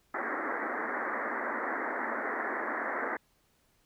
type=band-pass noise; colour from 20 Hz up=white; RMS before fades=-34 dBFS; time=0.14-3.17 s; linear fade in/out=5 ms; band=220 to 2000 Hz; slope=96 dB/octave; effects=pink hiss -70 dBFS RMS until 3.85 s